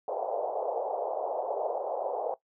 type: band-pass noise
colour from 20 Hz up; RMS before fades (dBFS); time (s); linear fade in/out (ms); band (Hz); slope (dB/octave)
pink; -32; 0.08-2.34; 2; 460 to 840; 48
effects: noise-tail reverb RT60 0.1 s tail -17 dB re dry